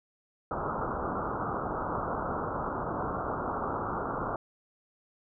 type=low-pass noise; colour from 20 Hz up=white; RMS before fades=-33 dBFS; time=0.51-4.36 s; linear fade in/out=2 ms; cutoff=1400 Hz; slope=96 dB/octave; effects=none